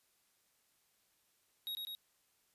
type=tone with echo; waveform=square; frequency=3785 Hz; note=A#7; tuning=26 cents sharp; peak=-39 dBFS; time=1.67-1.75 s; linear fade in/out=0 ms; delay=100 ms; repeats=2; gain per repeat=-2 dB; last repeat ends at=1.95 s; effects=white hiss -75 dBFS RMS until 2.54 s + resampled to 32000 Hz